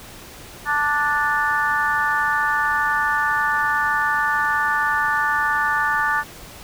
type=harmonic tone; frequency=293.7 Hz; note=D4; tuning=in tune; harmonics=3 / 4 / 5 / 6; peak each=-24 / -23 / -23 / -22 dBFS; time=0.65-6.24 s; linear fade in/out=50 ms; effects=pink hiss -40 dBFS RMS until 6.63 s